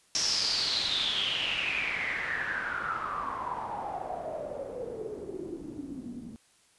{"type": "noise with low-pass filter sweep", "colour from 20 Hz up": "white", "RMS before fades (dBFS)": -33, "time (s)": [0.15, 6.36], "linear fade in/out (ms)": 0, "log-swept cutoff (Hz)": [5700, 220], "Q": 8.3, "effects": ["white hiss -64 dBFS RMS until 6.78 s", "resampled to 24000 Hz"]}